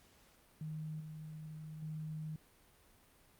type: tone with level steps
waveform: sine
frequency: 155.56 Hz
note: D#3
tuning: in tune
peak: -40 / -45 / -40 dBFS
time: 0.61-2.36 s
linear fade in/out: 2 ms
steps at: 1 / 1.82 s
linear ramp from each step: 5 ms
effects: pink hiss -66 dBFS RMS until 3.39 s + Opus 48 kbps